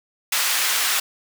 pink high-pass noise, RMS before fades -21 dBFS, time 0.32-1 s, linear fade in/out 5 ms, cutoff 1500 Hz, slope 12 dB/octave, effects none

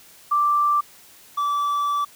sine / triangle tone pair in turn, 1174.7 / 1157.9 Hz, D6 / D6, 0 / -25 cents, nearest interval unison, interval 25 cents, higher first, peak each -16 / -18 dBFS, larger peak first, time 0.31-0.81 / 1.37-2.05 s, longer second, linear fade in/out 10 ms, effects white hiss -49 dBFS RMS until 2.15 s

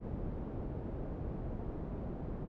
pink low-pass noise, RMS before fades -40 dBFS, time 0-2.48 s, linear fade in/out 50 ms, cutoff 480 Hz, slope 12 dB/octave, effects none

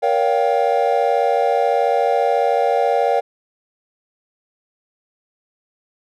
triangle chord, G half-diminished seventh, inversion first, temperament just, 470.4 / 564.5 / 705.6 / 784 Hz, Bb4 / Db5 / F5 / G5, +16 / +31 / +18 / 0 cents, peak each -18 dBFS, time 0.02-3.21 s, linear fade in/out 20 ms, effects none

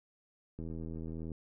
click train, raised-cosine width 3 ms, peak -30 dBFS, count 60, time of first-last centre 0.59-1.317 s, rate 81.1 Hz, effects none

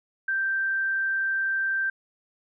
sine tone, 1568 Hz, G6, in tune, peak -23 dBFS, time 0.28-1.9 s, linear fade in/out 5 ms, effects none

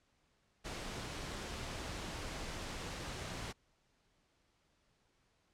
pink noise, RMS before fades -43 dBFS, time 0.64-3.53 s, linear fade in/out 20 ms, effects pink hiss -75 dBFS RMS until 5.53 s + low-pass 7000 Hz 12 dB/octave

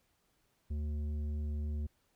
sine tone with tanh clipping, 74.7 Hz, D2, 30 cents sharp, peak -35 dBFS, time 0.7-1.87 s, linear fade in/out 10 ms, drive 9 dB, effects pink hiss -75 dBFS RMS until 2.15 s

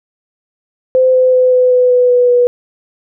sine tone with pitch steps, 515 / 511.1 / 507.3 / 503.5 / 499.8 / 496 / 492.3 / 488.6 Hz, C5 / C5 / B4 / B4 / B4 / B4 / B4 / B4, -28 / -41 / +46 / +33 / +21 / +7 / -6 / -19 cents, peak -6 dBFS, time 0.95-2.47 s, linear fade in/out 0 ms, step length 190 ms, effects none

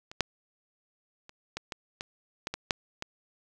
clicks, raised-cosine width 0.2 ms, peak -26 / -7 / -30 / -17 / -18 / -18 / -15 / -16 / -7 / -17 dBFS, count 10, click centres 0.115 / 0.207 / 1.294 / 1.57 / 1.722 / 2.009 / 2.471 / 2.54 / 2.708 / 3.024 s, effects none

